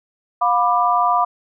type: chord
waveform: sine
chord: B diminished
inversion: second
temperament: just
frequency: 711.2 / 987.8 / 1185.3 Hz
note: F5 / B5 / D6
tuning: +31 / 0 / +16 cents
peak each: -18 dBFS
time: 0.41-1.25 s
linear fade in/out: 10 ms
effects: none